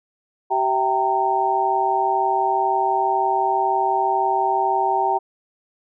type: tone cluster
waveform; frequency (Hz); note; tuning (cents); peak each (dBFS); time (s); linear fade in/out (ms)
sine; 384.4 / 662 / 780 / 918; G4 / E5 / G5 / A#5; -34 / +7 / -9 / -27; -25 / -28 / -20 / -21; 0.5-5.19; 20
effects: none

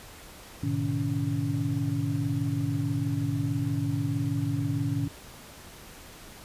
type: tone cluster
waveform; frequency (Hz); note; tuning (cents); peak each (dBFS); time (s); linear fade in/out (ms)
sine; 107.3 / 125.7 / 152 / 282.2; A2 / B2 / D#3 / C#4; -43 / +31 / -40 / +31; -31; 0.63-5.08; 5
effects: pink hiss -47 dBFS RMS until 6.44 s + resampled to 32000 Hz

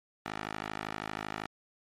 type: tone with band-pass filter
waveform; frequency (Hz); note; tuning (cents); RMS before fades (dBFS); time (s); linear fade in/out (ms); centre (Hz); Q
10% pulse; 52.7; G#1; +26; -39; 0.26-1.47; 0; 1500; 0.74
effects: MP3 64 kbps

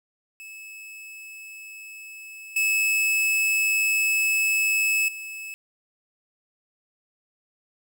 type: tone with level steps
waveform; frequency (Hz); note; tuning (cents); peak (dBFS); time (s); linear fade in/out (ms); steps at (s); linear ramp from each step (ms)
45% pulse; 2599; E7; -25; -39 / -20 / -34; 0.4-5.54; 0; 2.56 / 5.08; 5
effects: none

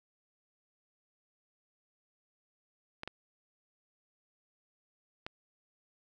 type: clicks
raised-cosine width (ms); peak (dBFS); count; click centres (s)
0.3; -23; 3; 3.034 / 3.076 / 5.265
effects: none

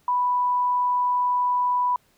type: tone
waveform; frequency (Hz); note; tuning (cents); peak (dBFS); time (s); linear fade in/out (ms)
sine; 987.8; B5; 0; -19; 0.08-1.96; 2
effects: pink hiss -63 dBFS RMS until 2.17 s

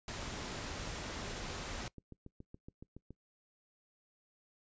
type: noise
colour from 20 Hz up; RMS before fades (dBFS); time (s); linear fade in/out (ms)
pink; -42; 0.08-1.88; 2
type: click train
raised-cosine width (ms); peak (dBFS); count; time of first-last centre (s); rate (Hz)
3; -36; 15; 1.14-3.106; 7.12
effects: noise-tail reverb RT60 0.1 s tail -22 dB re dry + resampled to 16000 Hz

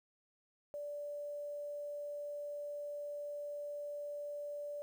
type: tone with quantisation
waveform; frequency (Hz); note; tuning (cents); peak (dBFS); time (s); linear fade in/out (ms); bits
sine; 583; D5; -13; -40; 0.74-4.82; 0; 11
effects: none

